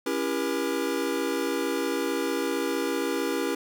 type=chord; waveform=square; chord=C# diminished seventh; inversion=none; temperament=just; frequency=277.2 / 332.6 / 399.1 / 479 Hz; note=C#4 / E4 / G4 / Bb4; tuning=0 / +16 / +31 / +47 cents; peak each=-32 dBFS; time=0.06-3.55 s; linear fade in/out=5 ms; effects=none